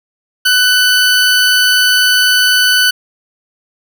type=tone; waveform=20% pulse; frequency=1496 Hz; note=F#6; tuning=19 cents sharp; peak=-3 dBFS; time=0.45-2.91 s; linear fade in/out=10 ms; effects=none